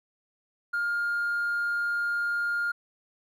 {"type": "tone with hard clipping", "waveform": "triangle", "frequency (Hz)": 1411, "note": "F6", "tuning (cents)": 17, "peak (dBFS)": -25, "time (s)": [0.73, 2.72], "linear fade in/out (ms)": 10, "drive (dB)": 2, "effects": []}